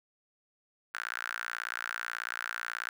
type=tone with high-pass filter; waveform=sawtooth; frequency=58.27 Hz; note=A#1; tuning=in tune; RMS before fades=-38 dBFS; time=0.94-2.89 s; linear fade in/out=0 ms; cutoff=1500 Hz; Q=6.2; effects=none